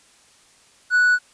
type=tone with hard clipping; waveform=triangle; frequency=1476 Hz; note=F#6; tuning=5 cents flat; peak=-14 dBFS; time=0.9-1.19 s; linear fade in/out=50 ms; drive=5 dB; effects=white hiss -54 dBFS RMS until 1.33 s + resampled to 22050 Hz